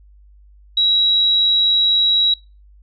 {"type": "tone", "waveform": "sine", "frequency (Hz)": 3872, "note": "B7", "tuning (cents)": -35, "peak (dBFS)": -12, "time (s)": [0.77, 2.34], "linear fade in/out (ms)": 5, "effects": ["noise-tail reverb RT60 0.3 s tail -23 dB re dry", "added 50 Hz sine -44 dBFS peak until 2.82 s"]}